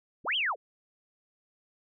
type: linear two-way sweep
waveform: sine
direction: up then down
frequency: 55 to 3322 to 368.5 Hz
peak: -26 dBFS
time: 0.24-0.56 s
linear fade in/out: 50 ms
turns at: 0.36 s
effects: none